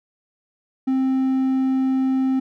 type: tone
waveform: triangle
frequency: 263.2 Hz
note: C4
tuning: 10 cents sharp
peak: -15 dBFS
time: 0.87-2.4 s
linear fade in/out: 10 ms
effects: none